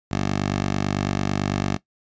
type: tone with high-pass filter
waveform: 10% pulse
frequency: 49 Hz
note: G1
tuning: in tune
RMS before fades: -24 dBFS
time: 0.11-1.77 s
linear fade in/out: 10 ms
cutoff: 100 Hz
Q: 0.7
effects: noise-tail reverb RT60 0.1 s tail -17 dB re dry + resampled to 16000 Hz